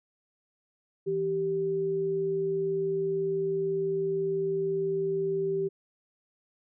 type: tone pair together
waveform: sine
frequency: 163.97 / 390 Hz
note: E3 / G4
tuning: -9 / -9 cents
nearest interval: octave + minor third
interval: 1500 cents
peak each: -37 / -26 dBFS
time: 1.06-5.69 s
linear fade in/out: 20 ms
effects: none